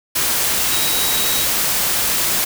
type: tone in noise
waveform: sine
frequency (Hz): 3842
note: B7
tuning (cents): -48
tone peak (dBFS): -24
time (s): 0.71-1.45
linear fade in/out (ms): 10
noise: white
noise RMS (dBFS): -18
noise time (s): 0.15-2.45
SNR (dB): -9
effects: none